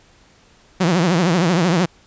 sawtooth tone with vibrato, 174.1 Hz, F3, 5 cents flat, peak -10 dBFS, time 0.8-1.86 s, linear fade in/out 10 ms, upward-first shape triangle, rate 13 Hz, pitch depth 190 cents each way, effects pink hiss -52 dBFS RMS until 2.06 s + resampled to 16000 Hz

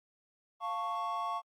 triangle chord, F augmented, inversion none, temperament equal with one note detuned, 698.5 / 888.2 / 1108.7 Hz, F5 / A5 / C#6, 0 / +16 / 0 cents, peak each -37 / -38 / -33 dBFS, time 0.6-1.42 s, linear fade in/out 50 ms, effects Opus 32 kbps

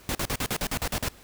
pink noise bursts, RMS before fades -28 dBFS, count 10, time 0.09-1.085 s, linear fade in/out 0 ms, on 59 ms, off 45 ms, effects pink hiss -52 dBFS RMS until 1.23 s

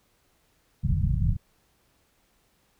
white low-pass noise, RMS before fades -24 dBFS, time 0.83-1.37 s, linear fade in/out 10 ms, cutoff 170 Hz, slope 48 dB/octave, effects pink hiss -67 dBFS RMS until 2.79 s

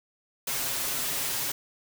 white noise with comb filter, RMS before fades -30 dBFS, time 0.47-1.52 s, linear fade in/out 5 ms, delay 7.4 ms, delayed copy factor +0.65, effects none

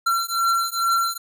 square beating tone pair, 1361 / 1363.3 Hz, F6 / F6, -45 / -42 cents, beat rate 2.3 Hz, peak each -23 dBFS, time 0.06-1.18 s, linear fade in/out 10 ms, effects none

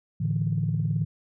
sine chord, A suspended fourth, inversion none, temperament just, 110 / 146.67 / 165 Hz, A2 / D3 / E3, 0 / -2 / +2 cents, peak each -27 dBFS, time 0.2-1.05 s, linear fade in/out 10 ms, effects tanh soft clip ceiling -14 dBFS

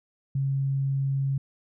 sine tone, 136.6 Hz, C#3, 25 cents flat, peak -23 dBFS, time 0.35-1.38 s, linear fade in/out 5 ms, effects none

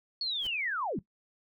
sine linear sweep, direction down, 4435 to 138.59 Hz, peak -30 dBFS, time 0.21-0.99 s, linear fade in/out 2 ms
pink noise with exponential growth, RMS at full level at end -43 dBFS, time 0.35-0.47 s, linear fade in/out 2 ms, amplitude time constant 25 ms
effects noise-tail reverb RT60 0.1 s tail -17 dB re dry

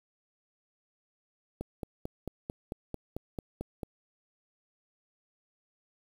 click train, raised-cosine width 2 ms, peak -22 dBFS, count 11, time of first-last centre 1.61-3.832 s, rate 4.5 Hz, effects 8-bit

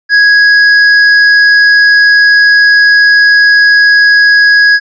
sine tone with hard clipping, 1661.2 Hz, G#6, in tune, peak -4 dBFS, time 0.09-4.8 s, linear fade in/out 50 ms, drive 10 dB, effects resampled to 16000 Hz

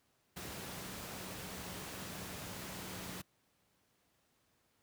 sine tone in noise, 185 Hz, F#3, in tune, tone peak -53 dBFS, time 0.36-3.22 s, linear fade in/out 10 ms, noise pink, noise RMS -45 dBFS, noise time 0.36-3.22 s, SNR -11 dB, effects pink hiss -75 dBFS RMS until 4.82 s + high-pass 80 Hz 12 dB/octave

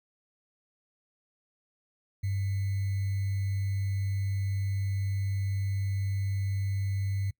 sine tone with sample-and-hold, 98 Hz, G2, in tune, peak -27 dBFS, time 2.23-7.31 s, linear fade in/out 10 ms, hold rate 2100 Hz, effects noise-tail reverb RT60 0.1 s tail -24 dB re dry

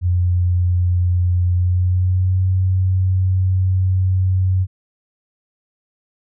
sine tone with pitch glide, 89.1 to 93.26 Hz, F2 to F#2, +35 to +14 cents, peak -13 dBFS, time 0.01-4.67 s, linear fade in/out 50 ms, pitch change +79 cents, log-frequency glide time 1.53-2.42 s, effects none

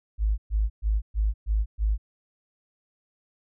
sine tone bursts, 52.7 Hz, G#1, 26 cents sharp, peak -20 dBFS, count 6, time 0.18-1.98 s, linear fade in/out 50 ms, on 200 ms, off 120 ms, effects none

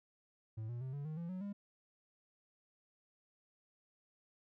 triangle tone with pitch steps, 110 / 119.96 / 130.81 / 142.65 / 155.56 / 169.64 / 185 / 201.7 Hz, A2 / B2 / C3 / C#3 / D#3 / E3 / F#3 / G3, 0 / -50 / 0 / +50 / 0 / +50 / 0 / +50 cents, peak -38 dBFS, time 0.57-1.53 s, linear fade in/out 10 ms, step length 120 ms, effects none

